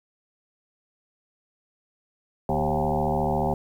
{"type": "tone with frequency modulation", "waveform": "sine", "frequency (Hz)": 466.9, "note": "A#4", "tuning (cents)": 3, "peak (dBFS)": -21, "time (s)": [2.49, 3.54], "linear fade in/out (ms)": 2, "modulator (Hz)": 74.2, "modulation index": 5.3, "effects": ["9-bit"]}